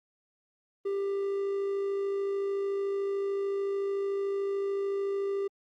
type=tone with amplitude modulation; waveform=triangle; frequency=396.2 Hz; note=G4; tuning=18 cents sharp; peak=-25 dBFS; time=0.85-5.48 s; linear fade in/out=10 ms; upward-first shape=sine; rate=53.6 Hz; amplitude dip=25%; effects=Opus 32 kbps